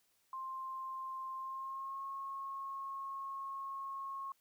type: tone with pitch glide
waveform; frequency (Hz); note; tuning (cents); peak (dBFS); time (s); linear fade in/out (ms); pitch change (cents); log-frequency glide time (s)
sine; 1053 to 1088.2; C6 to C#6; +11 to -32; -40; 0.33-4.32; 2; +57; 1.37-2.04
effects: white hiss -75 dBFS RMS until 4.4 s